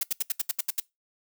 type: noise bursts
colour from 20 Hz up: blue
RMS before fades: -26 dBFS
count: 9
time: 0.01-0.801 s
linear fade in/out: 5 ms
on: 23 ms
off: 73 ms
effects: noise-tail reverb RT60 0.2 s tail -23 dB re dry